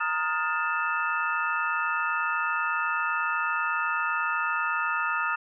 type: tone cluster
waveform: sine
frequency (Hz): 924 / 1249 / 1417 / 1767 / 2637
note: A#5 / D#6 / F6 / A6 / E7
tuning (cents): -16 / +6 / +25 / +7 / 0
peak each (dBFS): -33 / -29 / -29 / -34 / -34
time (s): 0-5.36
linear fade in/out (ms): 10
effects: none